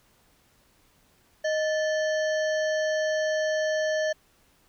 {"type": "harmonic tone with a mistuned harmonic", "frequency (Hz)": 622.3, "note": "D#5", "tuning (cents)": 0, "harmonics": [1, 3, 5, 7, 9, 10], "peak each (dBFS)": [-24, -31, -41, -44, -44, -45], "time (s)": [1.44, 4.13], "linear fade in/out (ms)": 10, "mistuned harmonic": 3, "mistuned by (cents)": -110, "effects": ["pink hiss -63 dBFS RMS until 4.68 s"]}